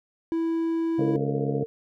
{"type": "tone", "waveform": "triangle", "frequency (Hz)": 329.2, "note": "E4", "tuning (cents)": -2, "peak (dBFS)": -21, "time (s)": [0.32, 1.16], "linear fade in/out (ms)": 0}
{"type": "harmonic tone", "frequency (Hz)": 69.8, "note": "C#2", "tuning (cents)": 13, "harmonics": [2, 3, 4, 5, 6, 7, 8, 9, 10], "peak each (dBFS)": [-28, -33, -31, -38, -37, -39, -40, -44, -39], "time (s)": [0.98, 1.64], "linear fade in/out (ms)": 10}
{"type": "tone with tremolo", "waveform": "sine", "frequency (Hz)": 452.8, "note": "A4", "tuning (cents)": 50, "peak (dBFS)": -25, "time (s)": [1.01, 1.66], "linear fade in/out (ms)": 0, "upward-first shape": "sine", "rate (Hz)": 15, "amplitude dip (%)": 80}
{"effects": []}